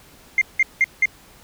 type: tone bursts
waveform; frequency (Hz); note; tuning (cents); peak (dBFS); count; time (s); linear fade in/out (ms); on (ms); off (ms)
sine; 2106; C7; +11; -11; 4; 0.38-1.056; 2; 34; 180
effects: tanh soft clip ceiling -9 dBFS + pink hiss -49 dBFS RMS until 1.43 s